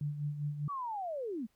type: tone with tremolo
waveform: sine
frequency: 146.83 Hz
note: D3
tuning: in tune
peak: -31 dBFS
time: 0.01-0.68 s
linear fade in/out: 2 ms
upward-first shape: sine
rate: 5 Hz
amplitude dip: 60%
type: linear sweep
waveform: sine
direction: down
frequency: 1174.7 to 198.5 Hz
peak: -35 dBFS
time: 0.68-1.47 s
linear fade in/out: 20 ms
effects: pink hiss -75 dBFS RMS until 1.55 s